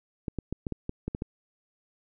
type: clicks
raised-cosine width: 3 ms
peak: -18 dBFS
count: 9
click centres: 0.282 / 0.387 / 0.526 / 0.668 / 0.723 / 0.894 / 1.08 / 1.149 / 1.221 s
effects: none